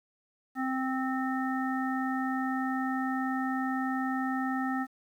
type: harmonic tone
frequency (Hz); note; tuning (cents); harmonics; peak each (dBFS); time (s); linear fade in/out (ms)
261.6; C4; 0; 1 / 3 / 5 / 7; -30 / -35 / -37 / -38; 0.55-4.87; 50
effects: 10-bit